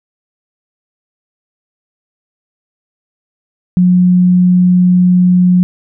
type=tone; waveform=sine; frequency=180.3 Hz; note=F#3; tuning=45 cents flat; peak=-5 dBFS; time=3.77-5.63 s; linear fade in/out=0 ms; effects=none